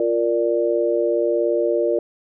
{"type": "chord", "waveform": "sine", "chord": "Bb major", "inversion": "second", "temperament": "equal", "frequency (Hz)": [349.2, 466.2, 587.3], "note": ["F4", "Bb4", "D5"], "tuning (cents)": [0, 0, 0], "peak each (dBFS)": -21, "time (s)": [0, 1.99], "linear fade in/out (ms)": 2, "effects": []}